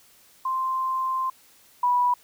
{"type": "tone pair in turn", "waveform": "sine", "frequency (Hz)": [1045, 981.1], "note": ["C6", "B5"], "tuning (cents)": [-2, -12], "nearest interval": "minor second", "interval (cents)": 110, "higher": "first", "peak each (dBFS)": [-23, -18], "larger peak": "second", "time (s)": [[0.45, 1.3], [1.83, 2.14]], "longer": "first", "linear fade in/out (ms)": 5, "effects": ["white hiss -56 dBFS RMS until 2.23 s"]}